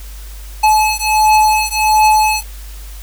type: beating tone pair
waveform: square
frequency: 859 / 860.4 Hz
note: A5 / A5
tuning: -42 / -39 cents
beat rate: 1.4 Hz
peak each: -13 dBFS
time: 0.63-2.43 s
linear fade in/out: 10 ms
effects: added 50 Hz sine -28 dBFS peak until 3.02 s + white hiss -39 dBFS RMS until 3.02 s